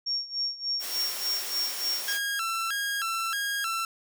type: tone with tremolo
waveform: sine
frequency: 5530 Hz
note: F8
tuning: 18 cents flat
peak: -25 dBFS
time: 0.06-2.13 s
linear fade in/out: 10 ms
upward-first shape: sine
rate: 3.4 Hz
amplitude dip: 85%
type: high-pass noise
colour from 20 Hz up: white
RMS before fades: -35 dBFS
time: 0.79-2.2 s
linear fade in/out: 50 ms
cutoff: 370 Hz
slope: 12 dB/octave
type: tone with vibrato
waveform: sawtooth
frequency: 1480 Hz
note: F#6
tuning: in tune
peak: -24 dBFS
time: 2.08-3.85 s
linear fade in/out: 2 ms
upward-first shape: square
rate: 1.6 Hz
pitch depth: 170 cents each way
effects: none